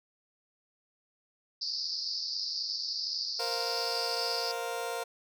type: band-pass noise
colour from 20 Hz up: pink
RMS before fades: -35 dBFS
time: 1.61-4.52 s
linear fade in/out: 10 ms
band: 4500 to 5200 Hz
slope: 96 dB/octave
type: chord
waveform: 30% pulse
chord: Bb suspended second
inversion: none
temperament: just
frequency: 466.2 / 524.4 / 699.2 Hz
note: Bb4 / C5 / F5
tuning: 0 / +4 / +2 cents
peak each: -34 / -37 / -35 dBFS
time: 3.39-5.04 s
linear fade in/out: 10 ms
effects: none